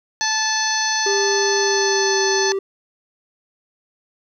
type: harmonic tone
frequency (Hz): 872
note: A5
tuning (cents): -16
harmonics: 1 / 2 / 3 / 4 / 5 / 6 / 7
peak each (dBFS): -24 / -23 / -33 / -32 / -24 / -29 / -24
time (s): 0.21-2.52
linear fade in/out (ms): 0
type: tone with pitch glide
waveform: triangle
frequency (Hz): 399.5 to 389.5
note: G4 to G4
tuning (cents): +33 to -11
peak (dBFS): -17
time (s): 1.06-2.59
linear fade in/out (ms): 5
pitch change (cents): -44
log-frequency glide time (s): 1.59-2.19
effects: none